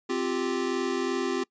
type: chord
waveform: square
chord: C suspended fourth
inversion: none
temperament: equal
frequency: 261.6 / 349.2 / 392 Hz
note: C4 / F4 / G4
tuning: 0 / 0 / 0 cents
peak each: -32 / -31 / -31 dBFS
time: 0.09-1.44 s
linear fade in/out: 10 ms
effects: noise-tail reverb RT60 0.1 s tail -23 dB re dry + resampled to 16000 Hz